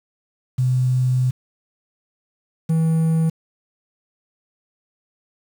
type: tone pair in turn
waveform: sine / triangle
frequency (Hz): 127.3 / 161.83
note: C3 / E3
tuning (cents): -47 / -32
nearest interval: major third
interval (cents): 415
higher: second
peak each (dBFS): -15 / -13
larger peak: second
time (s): 0.58-1.31 / 2.69-3.3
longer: first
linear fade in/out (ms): 10
effects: 7-bit